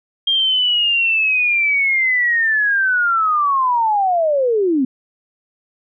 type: linear sweep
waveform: sine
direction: down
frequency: 3219 to 246.9 Hz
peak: -13 dBFS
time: 0.27-4.85 s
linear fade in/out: 5 ms
effects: none